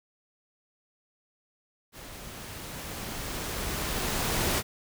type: noise with level ramp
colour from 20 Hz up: pink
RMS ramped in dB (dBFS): -45 to -26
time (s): 1.92-4.63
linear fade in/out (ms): 50
effects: none